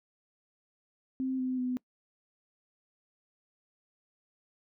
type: tone with pitch steps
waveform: sine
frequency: 261.6 / 256.5 / 251.5 Hz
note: C4 / C4 / B3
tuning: 0 / -34 / +32 cents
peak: -29 dBFS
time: 1.2-1.77 s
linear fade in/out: 0 ms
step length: 190 ms
effects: noise-tail reverb RT60 0.1 s tail -23 dB re dry